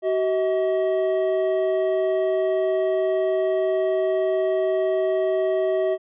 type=tone pair together; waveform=triangle; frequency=378.8 / 637 Hz; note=F#4 / D#5; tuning=+41 / +41 cents; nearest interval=major sixth; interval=900 cents; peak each=-20 dBFS; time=0.02-5.98 s; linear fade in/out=50 ms; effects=resampled to 8000 Hz